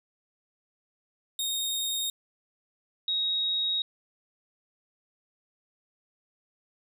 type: tone pair in turn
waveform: sawtooth / sine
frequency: 3710 / 3781 Hz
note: A#7 / A#7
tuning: -9 / +24 cents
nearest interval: unison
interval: 33 cents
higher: second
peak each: -25 / -25 dBFS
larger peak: neither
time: 1.39-2.1 / 3.08-3.82 s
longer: second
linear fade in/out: 2 ms
effects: none